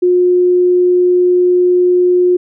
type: tone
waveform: sine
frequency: 359 Hz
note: F4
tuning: 48 cents sharp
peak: -7 dBFS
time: 0.02-2.37 s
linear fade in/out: 10 ms
effects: none